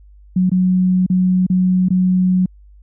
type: tone with dropouts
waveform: sine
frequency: 183.9 Hz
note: F#3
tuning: 10 cents flat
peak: -11 dBFS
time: 0.36-2.46 s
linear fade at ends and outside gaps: 5 ms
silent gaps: 0.496-0.516 / 1.064-1.099 / 1.466-1.499 / 1.886-1.904 s
effects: added 50 Hz sine -41 dBFS peak until 2.82 s